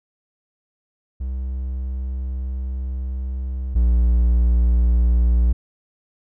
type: tone pair in turn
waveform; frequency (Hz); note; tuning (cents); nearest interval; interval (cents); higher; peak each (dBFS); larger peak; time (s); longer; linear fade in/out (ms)
triangle; 64.4 / 59.37; C2 / A#1; -27 / +32; minor second; 141; first; -21 / -11; second; 1.2-3.75 / 3.75-5.53; first; 10
effects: none